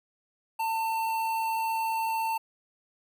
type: tone with notch filter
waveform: square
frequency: 897 Hz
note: A5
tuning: 33 cents sharp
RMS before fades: -29 dBFS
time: 0.59-2.38 s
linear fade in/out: 10 ms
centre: 5700 Hz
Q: 0.9
effects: none